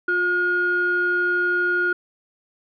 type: tone pair together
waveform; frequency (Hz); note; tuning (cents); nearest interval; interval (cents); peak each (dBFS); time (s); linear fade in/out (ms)
sine; 355.7 / 1431.9; F4 / F6; +32 / +43; 2 octaves; 2411; -24 / -18; 0.08-1.93; 5
effects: tanh soft clip ceiling -12 dBFS